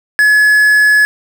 triangle tone with quantisation, 1701 Hz, G#6, 41 cents sharp, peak -4 dBFS, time 0.19-1.05 s, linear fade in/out 0 ms, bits 4, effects none

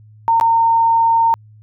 sine tone with dropouts, 915 Hz, A#5, 32 cents flat, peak -10 dBFS, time 0.28-1.34 s, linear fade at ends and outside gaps 0 ms, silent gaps 0.399-0.411 s, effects added 107 Hz sine -41 dBFS peak until 1.62 s

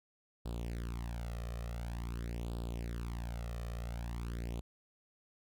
sawtooth tone with flanger, 58.3 Hz, A#1, 1 cent sharp, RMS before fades -40 dBFS, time 0.45-4.61 s, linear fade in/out 10 ms, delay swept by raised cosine 0.24 to 1.64 ms, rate 0.47 Hz, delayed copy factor +0.8, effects none

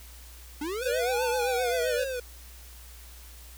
square linear two-way sweep, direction up then down, 280.1 to 904 to 480 Hz, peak -31 dBFS, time 0.61-2.2 s, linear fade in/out 5 ms, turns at 1.24 s
square tone with vibrato, 493.9 Hz, B4, in tune, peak -27 dBFS, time 0.81-2.05 s, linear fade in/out 20 ms, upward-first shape triangle, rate 7.7 Hz, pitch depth 76 cents each way
effects added 60 Hz sine -46 dBFS peak until 3.57 s + white hiss -51 dBFS RMS until 3.57 s

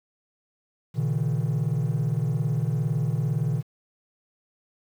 triangle tone cluster, 119.2 / 141 / 158.7 Hz, A#2 / C#3 / D#3, +39 / +30 / +35 cents, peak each -24 dBFS, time 0.94-3.63 s, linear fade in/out 50 ms, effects tanh soft clip ceiling -16 dBFS + 9-bit

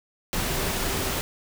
sine tone in noise, 386.8 Hz, G4, 23 cents flat, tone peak -36 dBFS, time 0.47-1.14 s, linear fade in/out 0 ms, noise pink, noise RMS -27 dBFS, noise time 0.33-1.21 s, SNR -12 dB, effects none

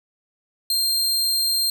sawtooth tone, 4186 Hz, C8, in tune, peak -16 dBFS, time 0.7-1.7 s, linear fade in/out 2 ms, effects none

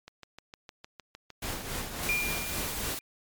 click train, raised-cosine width 0.2 ms, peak -27 dBFS, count 11, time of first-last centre 0.08-1.609 s, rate 6.54 Hz
pink noise with tremolo, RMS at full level -33 dBFS, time 1.42-2.95 s, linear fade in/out 5 ms, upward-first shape triangle, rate 3.6 Hz, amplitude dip 60%
white noise, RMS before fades -37 dBFS, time 2.03-2.99 s, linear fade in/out 2 ms
sine tone with exponential decay, 2400 Hz, D7, 37 cents sharp, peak -24 dBFS, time 2.09-3.01 s, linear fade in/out 0 ms, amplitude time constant 200 ms
effects MP3 96 kbps

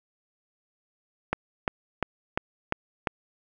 click train, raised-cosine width 0.5 ms, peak -9 dBFS, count 6, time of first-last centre 1.33-3.072 s, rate 2.87 Hz, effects none

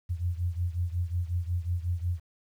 sine beating tone pair, 85.9 / 91.4 Hz, F2 / F#2, -28 / -21 cents, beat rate 5.5 Hz, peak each -29 / -32 dBFS, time 0.09-2.2 s, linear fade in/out 20 ms, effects 10-bit

